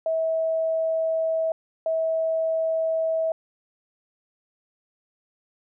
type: tone pair in turn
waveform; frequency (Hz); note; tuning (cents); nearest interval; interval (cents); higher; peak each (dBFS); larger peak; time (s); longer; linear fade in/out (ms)
sine; 647 / 647; E5 / E5; -32 / -32; unison; 0; neither; -21 / -21; neither; 0.06-1.52 / 1.86-3.32; neither; 2
effects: none